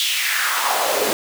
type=noise with high-pass filter sweep; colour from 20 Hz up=pink; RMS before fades=-20 dBFS; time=0-1.13 s; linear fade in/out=0 ms; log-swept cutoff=3400 to 370 Hz; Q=3; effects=none